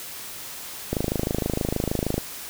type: click train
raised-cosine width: 2 ms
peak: -10 dBFS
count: 34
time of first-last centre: 0.93-2.18 s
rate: 26.4 Hz
effects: white hiss -37 dBFS RMS until 2.49 s